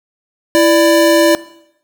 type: tone pair together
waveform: square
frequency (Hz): 332.3 / 589.7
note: E4 / D5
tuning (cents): +14 / +7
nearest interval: minor seventh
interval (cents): 993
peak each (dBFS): -11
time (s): 0.55-1.35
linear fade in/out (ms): 0
effects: noise-tail reverb RT60 0.8 s tail -19 dB re dry